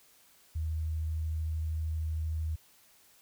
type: tone with vibrato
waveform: sine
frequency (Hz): 79.1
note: D#2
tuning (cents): +29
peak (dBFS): -30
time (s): 0.55-2.56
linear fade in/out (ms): 10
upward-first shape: sine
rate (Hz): 13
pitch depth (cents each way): 9
effects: white hiss -62 dBFS RMS until 3.21 s